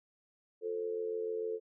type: tone with amplitude modulation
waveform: sine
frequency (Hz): 441.9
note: A4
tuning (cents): +7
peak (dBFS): -30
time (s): 0.61-1.6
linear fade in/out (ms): 50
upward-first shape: sine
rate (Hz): 86.7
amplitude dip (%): 75
effects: none